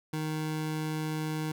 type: tone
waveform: 25% pulse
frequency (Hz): 155.56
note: D#3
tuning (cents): 0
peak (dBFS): -27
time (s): 0.13-1.52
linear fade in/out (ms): 5
effects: none

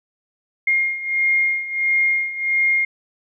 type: beating tone pair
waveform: sine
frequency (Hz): 2129 / 2130.5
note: C7 / C7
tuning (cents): +30 / +31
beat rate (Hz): 1.5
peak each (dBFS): -22 / -18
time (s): 0.67-2.85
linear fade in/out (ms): 5
effects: none

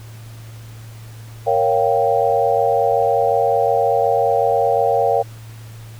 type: chord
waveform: sine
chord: G half-diminished seventh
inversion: first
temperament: equal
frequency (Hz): 466.2 / 554.4 / 698.5 / 784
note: Bb4 / Db5 / F5 / G5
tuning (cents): 0 / 0 / 0 / 0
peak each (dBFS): -19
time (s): 1.46-5.23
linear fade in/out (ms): 20
effects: added 112 Hz sine -34 dBFS peak until 5.99 s + pink hiss -45 dBFS RMS until 5.99 s

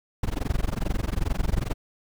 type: noise with amplitude modulation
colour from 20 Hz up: brown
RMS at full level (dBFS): -22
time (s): 0.23-1.74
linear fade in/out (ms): 5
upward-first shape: sine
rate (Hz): 22.4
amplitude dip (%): 100
effects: none

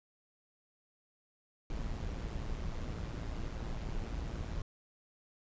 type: noise with amplitude modulation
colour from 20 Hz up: brown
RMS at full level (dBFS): -36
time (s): 1.7-4.62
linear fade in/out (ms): 2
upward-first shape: sine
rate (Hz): 113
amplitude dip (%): 55
effects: resampled to 16000 Hz

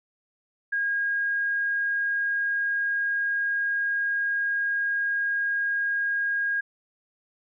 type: tone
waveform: sine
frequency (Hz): 1630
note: G#6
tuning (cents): -33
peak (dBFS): -23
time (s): 0.72-6.61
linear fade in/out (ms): 10
effects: none

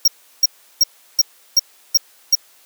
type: tone bursts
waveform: square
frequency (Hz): 5588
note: F8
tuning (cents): 0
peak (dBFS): -9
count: 7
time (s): 0.05-2.353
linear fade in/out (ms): 5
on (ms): 29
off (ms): 350
effects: white hiss -51 dBFS RMS until 2.65 s + high-pass 400 Hz 12 dB/octave

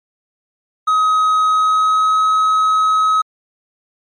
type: tone with pitch glide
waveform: triangle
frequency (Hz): 1266 to 1276.3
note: D#6 to D#6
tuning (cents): +30 to +44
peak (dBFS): -9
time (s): 0.87-3.22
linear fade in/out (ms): 10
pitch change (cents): +14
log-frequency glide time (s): 1.47-2.21
effects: MP3 48 kbps

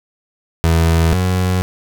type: tone pair in turn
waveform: 30% pulse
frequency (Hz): 82.41 / 91.89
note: E2 / F#2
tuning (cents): 0 / -11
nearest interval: major second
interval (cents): 189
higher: second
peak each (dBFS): -8 / -11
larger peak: first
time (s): 0.64-1.13 / 1.13-1.62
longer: neither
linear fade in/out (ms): 0
effects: none

